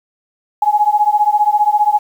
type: beating tone pair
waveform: sine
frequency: 830.6 / 845.6 Hz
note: G#5 / G#5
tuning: 0 / +31 cents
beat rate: 15 Hz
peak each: -13 dBFS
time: 0.62-1.99 s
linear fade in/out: 5 ms
effects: 7-bit